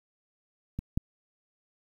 clicks, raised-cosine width 5 ms, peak -20 / -14 dBFS, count 2, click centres 0.79 / 0.975 s, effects 9-bit

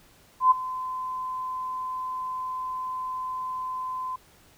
sine tone with ADSR envelope, 1025 Hz, C6, 36 cents flat, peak -12 dBFS, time 0.4-4.16 s, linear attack 110 ms, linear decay 15 ms, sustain -17 dB, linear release 6 ms, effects pink hiss -57 dBFS RMS until 4.57 s

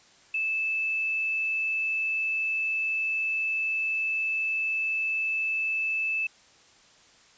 sine tone with quantisation, 2626 Hz, E7, 7 cents flat, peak -25 dBFS, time 0.34-6.27 s, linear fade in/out 5 ms, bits 9, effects white hiss -57 dBFS RMS until 7.37 s + resampled to 16000 Hz

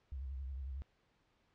sine tone with vibrato, 66.8 Hz, C2, 36 cents sharp, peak -40 dBFS, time 0.12-0.82 s, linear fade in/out 0 ms, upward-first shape triangle, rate 11 Hz, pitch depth 120 cents each way, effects pink hiss -75 dBFS RMS until 1.54 s + low-pass 4000 Hz 12 dB/octave

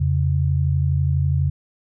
sine tone pair together, 85.6 / 137.78 Hz, F2 / C#3, -34 / -10 cents, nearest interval minor sixth, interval 824 cents, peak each -19 dBFS, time 0-1.5 s, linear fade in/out 10 ms, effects none

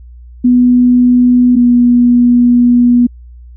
sine tone pair in turn, 246.9 / 242.7 Hz, B3 / B3, 0 / -30 cents, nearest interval unison, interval 30 cents, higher first, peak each -4 dBFS, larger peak neither, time 0.44-1.56 / 1.56-3.07 s, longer second, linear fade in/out 10 ms, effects added 60 Hz sine -31 dBFS peak until 3.56 s

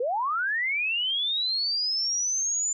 sine linear sweep, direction up, 452.7 to 7120 Hz, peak -24 dBFS, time 0-2.73 s, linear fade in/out 5 ms, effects none

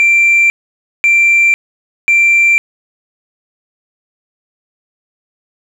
sine tone bursts, 2357 Hz, D7, 6 cents sharp, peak -4 dBFS, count 3, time 0-2.58 s, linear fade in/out 0 ms, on 500 ms, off 540 ms, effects tanh soft clip ceiling -4 dBFS + 7-bit

